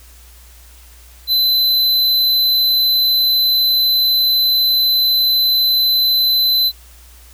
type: tone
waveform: square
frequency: 4034 Hz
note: B7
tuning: 36 cents sharp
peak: -12 dBFS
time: 1.27-6.72 s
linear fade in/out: 50 ms
effects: added 60 Hz sine -41 dBFS peak until 7.33 s + white hiss -46 dBFS RMS until 7.33 s